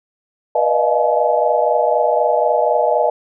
sine tone cluster, 486.2 / 602 / 626 / 695 / 853 Hz, B4 / D5 / D#5 / F5 / G#5, -27 / +43 / +10 / -9 / +46 cents, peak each -19 dBFS, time 0.55-3.1 s, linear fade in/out 5 ms, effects none

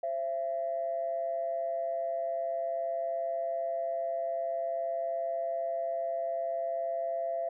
sine tone pair together, 531.5 / 672 Hz, C5 / E5, +27 / +33 cents, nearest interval major third, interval 406 cents, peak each -37 / -30 dBFS, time 0.03-7.49 s, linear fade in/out 5 ms, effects tanh soft clip ceiling -23 dBFS

